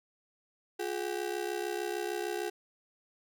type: ring-modulated tone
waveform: 35% pulse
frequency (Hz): 387.4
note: G4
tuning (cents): -20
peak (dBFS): -28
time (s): 0.79-2.5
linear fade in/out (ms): 10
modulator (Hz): 33.3
effects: none